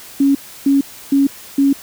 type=tone bursts; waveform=sine; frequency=277.2 Hz; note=C#4; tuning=in tune; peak=-9 dBFS; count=4; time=0.2-1.73 s; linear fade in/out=5 ms; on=150 ms; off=310 ms; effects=white hiss -37 dBFS RMS until 1.82 s